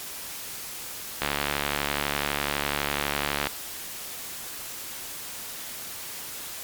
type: click train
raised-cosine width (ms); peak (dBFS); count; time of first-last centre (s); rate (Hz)
0.3; -8; 163; 1.22-3.47; 72
effects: white hiss -37 dBFS RMS until 6.63 s + MP3 96 kbps